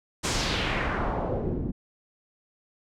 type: noise with low-pass filter sweep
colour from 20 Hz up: pink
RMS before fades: -28 dBFS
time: 0.23-1.72 s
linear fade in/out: 20 ms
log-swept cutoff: 8100 to 230 Hz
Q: 1.7
effects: none